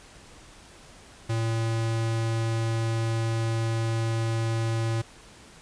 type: tone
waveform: square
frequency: 113.6 Hz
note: A#2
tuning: 44 cents flat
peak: -25 dBFS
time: 1.29-5.02 s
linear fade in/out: 10 ms
effects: pink hiss -50 dBFS RMS until 5.61 s + resampled to 22050 Hz